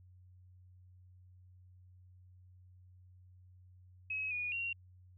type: tone with pitch steps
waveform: sine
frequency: 2558 / 2453 / 2752 Hz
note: D#7 / D#7 / F7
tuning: +47 / -25 / -26 cents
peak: -35 dBFS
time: 4.1-4.73 s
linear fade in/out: 5 ms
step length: 210 ms
effects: added 91 Hz sine -57 dBFS peak until 5.17 s